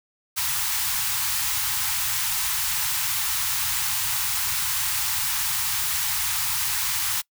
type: band-stop noise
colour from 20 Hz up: white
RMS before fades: -25 dBFS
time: 0.36-7.22 s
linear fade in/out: 20 ms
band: 150 to 790 Hz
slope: 96 dB/octave
effects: noise-tail reverb RT60 0.1 s tail -24 dB re dry